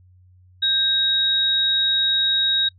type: tone pair together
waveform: sine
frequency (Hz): 1589 / 3791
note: G6 / A#7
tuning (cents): +23 / +28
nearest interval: octave + minor third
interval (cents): 1505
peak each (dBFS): -28 / -17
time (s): 0.62-2.69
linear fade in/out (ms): 10
effects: noise-tail reverb RT60 0.1 s tail -25 dB re dry + added 91 Hz sine -49 dBFS peak until 2.78 s